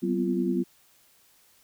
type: tone cluster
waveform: sine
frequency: 189.5 / 244.1 / 254.6 / 343.6 Hz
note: F#3 / B3 / C4 / F4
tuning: +42 / -20 / -47 / -28 cents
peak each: -28 / -31 / -30 / -28 dBFS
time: 0.02-0.64 s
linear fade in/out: 20 ms
effects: white hiss -61 dBFS RMS until 1.63 s